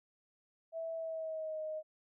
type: tone with pitch glide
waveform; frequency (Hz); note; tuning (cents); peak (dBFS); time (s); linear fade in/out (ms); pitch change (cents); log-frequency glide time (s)
sine; 655 to 622.9; E5 to D#5; -11 to +2; -37; 0.72-1.83; 50; -87; 0.95-1.61
effects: none